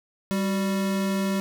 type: tone pair together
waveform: square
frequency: 196.21 / 372 Hz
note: G3 / F#4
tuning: +2 / +9 cents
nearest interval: major seventh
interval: 1107 cents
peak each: -24 / -34 dBFS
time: 0.31-1.4 s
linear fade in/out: 0 ms
effects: none